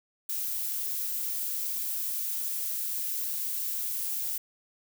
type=noise; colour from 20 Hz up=violet; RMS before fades=-32 dBFS; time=0.29-4.38 s; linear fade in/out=5 ms; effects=none